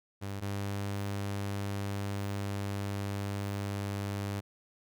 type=tone pair in turn; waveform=sawtooth; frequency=99.4 / 100.09 Hz; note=G2 / G2; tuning=+25 / +37 cents; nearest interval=unison; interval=12 cents; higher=second; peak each=-32 / -29 dBFS; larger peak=second; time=0.21-0.41 / 0.41-4.41 s; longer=second; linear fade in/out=20 ms; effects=none